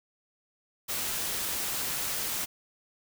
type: noise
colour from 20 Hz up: white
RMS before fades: -32 dBFS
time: 0.88-2.46 s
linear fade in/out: 20 ms
effects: none